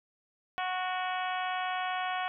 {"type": "harmonic tone with a mistuned harmonic", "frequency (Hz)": 368.1, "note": "F#4", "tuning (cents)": -9, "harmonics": [2, 3, 4, 5, 6, 7, 8, 9], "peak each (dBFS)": [-33, -37, -39, -41, -43, -44, -45, -46], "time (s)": [0.58, 2.28], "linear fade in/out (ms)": 0, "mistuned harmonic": 6, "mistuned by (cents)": 38, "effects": []}